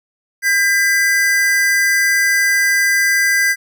square tone pair together, 1603.9 / 1997 Hz, G6 / B6, +39 / +19 cents, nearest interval major third, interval 380 cents, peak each -16 / -15 dBFS, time 0.42-3.56 s, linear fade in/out 50 ms, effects none

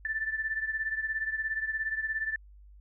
sine beating tone pair, 1760 / 1777 Hz, A6 / A6, 0 / +17 cents, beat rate 17 Hz, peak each -31 / -35 dBFS, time 0.05-2.36 s, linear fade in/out 2 ms, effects added 50 Hz sine -50 dBFS peak until 2.8 s

